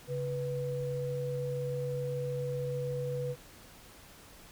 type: tone pair together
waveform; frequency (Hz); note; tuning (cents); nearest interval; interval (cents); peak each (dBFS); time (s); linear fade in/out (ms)
sine; 138.12 / 491.8; C#3 / B4; -6 / -7; octave + minor seventh; 2199; -35 / -34; 0.07-3.36; 50
effects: pink hiss -54 dBFS RMS until 4.51 s